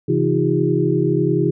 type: tone cluster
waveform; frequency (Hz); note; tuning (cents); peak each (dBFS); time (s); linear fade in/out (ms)
sine; 134.9 / 166.7 / 314.4 / 355.6 / 404.2; C#3 / E3 / D#4 / F4 / G#4; -47 / +20 / +18 / +31 / -47; -21; 0.08-1.51; 10
effects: none